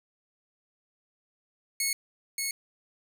10% pulse tone with echo, 2192 Hz, C#7, 20 cents flat, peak -17 dBFS, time 1.8-1.93 s, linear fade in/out 2 ms, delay 580 ms, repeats 1, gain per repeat -3 dB, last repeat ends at 2.51 s, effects none

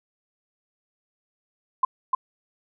sine tone with echo, 1033 Hz, C6, 22 cents flat, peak -15 dBFS, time 1.83-1.85 s, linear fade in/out 5 ms, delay 300 ms, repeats 1, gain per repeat -2 dB, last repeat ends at 2.15 s, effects none

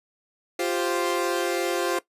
sawtooth chord, F suspended second, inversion none, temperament equal, 349.2 / 392 / 523.3 Hz, F4 / G4 / C5, 0 / 0 / 0 cents, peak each -22 / -26 / -25 dBFS, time 0.59-1.99 s, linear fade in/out 5 ms, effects noise-tail reverb RT60 0.1 s tail -17 dB re dry + resampled to 32000 Hz

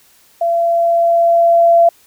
sine tone with level ramp, 679 Hz, F5, 49 cents flat, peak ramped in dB -12 to -5 dBFS, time 0.41-1.89 s, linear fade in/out 5 ms, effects white hiss -50 dBFS RMS until 2.06 s

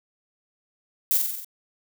violet noise with echo, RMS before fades -21 dBFS, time 1.11-1.17 s, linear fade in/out 0 ms, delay 46 ms, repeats 6, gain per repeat -3 dB, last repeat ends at 1.446 s, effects none

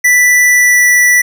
square tone with pitch glide, 1975.5 to 1964.1 Hz, B6 to B6, 0 to -10 cents, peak -6 dBFS, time 0.04-1.22 s, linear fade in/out 10 ms, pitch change -10 cents, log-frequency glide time 0.46-0.86 s, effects none

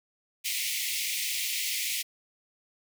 pink high-pass noise, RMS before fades -31 dBFS, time 0.44-2.03 s, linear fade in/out 20 ms, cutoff 2000 Hz, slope 96 dB/octave, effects none

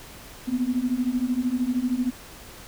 sine beating tone pair, 241.9 / 254.9 Hz, B3 / C4, -36 / -45 cents, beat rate 13 Hz, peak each -26 / -24 dBFS, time 0.47-2.11 s, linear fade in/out 20 ms, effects pink hiss -44 dBFS RMS until 2.67 s

